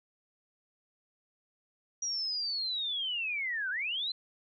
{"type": "linear two-way sweep", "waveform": "sine", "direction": "down then up", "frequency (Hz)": [5780, 1451, 4149], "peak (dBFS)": -31, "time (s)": [2.02, 4.12], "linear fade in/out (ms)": 5, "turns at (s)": 3.7, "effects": []}